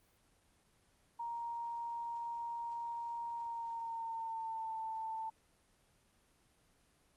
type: tone with pitch glide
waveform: sine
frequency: 936 to 888.6 Hz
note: A#5 to A5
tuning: +7 to +17 cents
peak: -38 dBFS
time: 1.19-5.3 s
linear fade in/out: 10 ms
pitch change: -90 cents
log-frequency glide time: 3.34-4.77 s
effects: pink hiss -71 dBFS RMS until 7.16 s + Opus 24 kbps